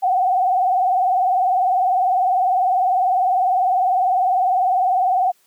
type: tone with vibrato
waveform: sine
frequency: 744 Hz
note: F#5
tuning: 9 cents sharp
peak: -14 dBFS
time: 0.02-5.32 s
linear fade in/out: 20 ms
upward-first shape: triangle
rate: 20 Hz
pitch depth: 110 cents each way
effects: white hiss -59 dBFS RMS until 5.46 s + high-pass 200 Hz 12 dB/octave